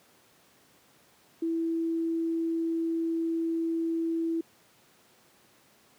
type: tone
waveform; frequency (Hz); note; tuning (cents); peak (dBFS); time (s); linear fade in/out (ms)
sine; 329.6; E4; 0; -26; 1.42-4.41; 5
effects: pink hiss -61 dBFS RMS until 5.98 s + high-pass 150 Hz 12 dB/octave